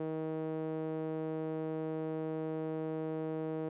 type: tone with band-pass filter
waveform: sawtooth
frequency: 158.2 Hz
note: D#3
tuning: 29 cents sharp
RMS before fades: -37 dBFS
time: 0-3.69 s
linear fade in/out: 5 ms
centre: 430 Hz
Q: 2.1
effects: resampled to 8000 Hz